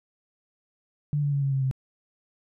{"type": "tone with pitch steps", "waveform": "sine", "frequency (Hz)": [146.83, 143.73, 140.69, 137.71, 134.8, 131.95], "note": ["D3", "D3", "C#3", "C#3", "C#3", "C3"], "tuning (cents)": [0, -37, 26, -11, -48, 15], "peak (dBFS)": -22, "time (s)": [1.13, 1.712], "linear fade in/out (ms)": 0, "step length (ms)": 97, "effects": []}